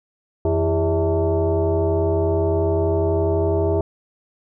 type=tone with frequency modulation; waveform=sine; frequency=158.9 Hz; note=D#3; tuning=37 cents sharp; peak=-16 dBFS; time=0.45-3.81 s; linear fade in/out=2 ms; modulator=246 Hz; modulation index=2.1; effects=none